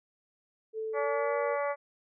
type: tone with pitch glide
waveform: sine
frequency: 440 to 471.6 Hz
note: A4 to A#4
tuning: 0 to +20 cents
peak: -32 dBFS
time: 0.73-1.58 s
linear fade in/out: 50 ms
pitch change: +120 cents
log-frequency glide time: 1-1.36 s
type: harmonic tone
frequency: 285.8 Hz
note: D4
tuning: 47 cents flat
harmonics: 2 / 3 / 4 / 5 / 6 / 7 / 8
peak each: -30 / -37 / -36 / -43 / -47 / -40 / -48 dBFS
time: 0.93-1.76 s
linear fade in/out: 50 ms
effects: none